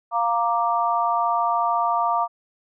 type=chord; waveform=sine; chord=Bb major; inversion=second; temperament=equal; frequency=698.5 / 932.3 / 1174.7 Hz; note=F5 / Bb5 / D6; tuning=0 / 0 / 0 cents; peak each=-23 dBFS; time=0.11-2.28 s; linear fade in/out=50 ms; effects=none